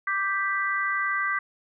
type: chord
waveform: sine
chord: G major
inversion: second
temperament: equal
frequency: 1174.7 / 1568 / 1975.5 Hz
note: D6 / G6 / B6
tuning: 0 / 0 / 0 cents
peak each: -28 / -28 / -28 dBFS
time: 0.07-1.39 s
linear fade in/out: 5 ms
effects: none